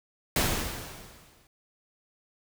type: noise with exponential decay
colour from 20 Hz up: pink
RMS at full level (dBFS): -23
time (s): 0.36-1.47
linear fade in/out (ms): 2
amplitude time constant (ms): 240
effects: none